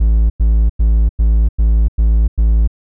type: tone bursts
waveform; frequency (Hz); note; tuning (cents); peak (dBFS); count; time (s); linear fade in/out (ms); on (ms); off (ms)
triangle; 54.9; A1; -3; -6; 7; 0-2.676; 10; 300; 96
effects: none